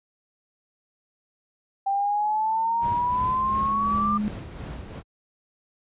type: exponential sweep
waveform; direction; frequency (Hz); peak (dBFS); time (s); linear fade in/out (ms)
sine; up; 784 to 1200; -21; 1.86-4.18; 10
type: tone with exponential growth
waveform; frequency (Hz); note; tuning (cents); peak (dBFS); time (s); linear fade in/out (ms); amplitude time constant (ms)
sine; 209.8; G#3; +18; -22; 2.21-4.28; 0; 450
type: noise with tremolo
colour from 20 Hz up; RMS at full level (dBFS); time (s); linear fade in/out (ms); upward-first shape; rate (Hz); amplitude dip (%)
brown; -30; 2.8-5.03; 50; sine; 2.8; 45
effects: high-pass 60 Hz 12 dB/octave + resampled to 8000 Hz